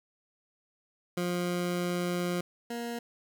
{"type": "tone pair in turn", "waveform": "20% pulse", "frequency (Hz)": [176.7, 235.9], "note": ["F3", "A#3"], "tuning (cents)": [21, 21], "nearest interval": "perfect fourth", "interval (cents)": 500, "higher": "second", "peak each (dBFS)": [-24, -29], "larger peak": "first", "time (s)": [[1.17, 2.41], [2.7, 2.99]], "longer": "first", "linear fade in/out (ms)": 5, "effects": []}